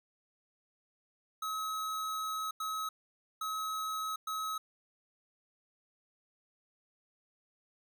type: tone bursts at uneven times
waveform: square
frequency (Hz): 1281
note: E6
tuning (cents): -50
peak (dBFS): -35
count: 4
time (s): 1.42-2.51 / 2.6-2.89 / 3.41-4.16 / 4.27-4.58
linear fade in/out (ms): 5
effects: none